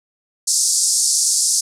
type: band-pass noise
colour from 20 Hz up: white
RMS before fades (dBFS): -17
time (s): 0.47-1.61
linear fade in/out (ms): 10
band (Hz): 4800 to 9600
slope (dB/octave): 48
effects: none